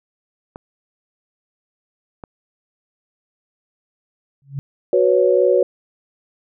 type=clicks; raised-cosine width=1 ms; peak=-19 dBFS; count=2; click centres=0.559 / 2.238 s
type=tone with exponential growth; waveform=sine; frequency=138.59 Hz; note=C#3; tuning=in tune; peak=-19 dBFS; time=4.42-4.59 s; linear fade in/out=0 ms; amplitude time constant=36 ms
type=chord; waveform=sine; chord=F# suspended fourth; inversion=none; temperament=equal with one note detuned; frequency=370 / 493.9 / 557.3 Hz; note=F#4 / B4 / C#5; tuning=0 / 0 / +9 cents; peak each=-16 dBFS; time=4.93-5.63 s; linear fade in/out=2 ms
effects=none